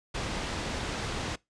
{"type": "low-pass noise", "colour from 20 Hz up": "pink", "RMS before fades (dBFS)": -34, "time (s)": [0.14, 1.36], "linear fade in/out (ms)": 10, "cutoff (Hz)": 5800, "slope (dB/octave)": 12, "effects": ["noise-tail reverb RT60 0.2 s tail -23 dB re dry", "resampled to 22050 Hz"]}